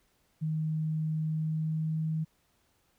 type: tone with pitch glide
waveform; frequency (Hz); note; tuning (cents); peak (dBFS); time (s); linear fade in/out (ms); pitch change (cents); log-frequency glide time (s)
sine; 156.7 to 158.25; D#3 to D#3; +13 to +30; -28; 0.41-2.25; 20; +17; 1.23-2.03
effects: pink hiss -71 dBFS RMS until 2.98 s